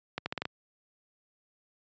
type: accelerating click train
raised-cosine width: 0.3 ms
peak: -16 dBFS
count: 6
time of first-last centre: 0.18-0.454 s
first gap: 80 ms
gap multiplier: 0.81
effects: high-pass 100 Hz 12 dB/octave + resampled to 16000 Hz